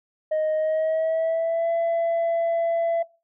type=tone with pitch glide; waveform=sine; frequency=622.3 to 670.8 Hz; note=D#5 to E5; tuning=0 to +30 cents; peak=-18 dBFS; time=0.31-3.03 s; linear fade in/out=10 ms; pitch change=+130 cents; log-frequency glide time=0.55-1.7 s; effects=noise-tail reverb RT60 0.3 s tail -22 dB re dry + tanh soft clip ceiling -19 dBFS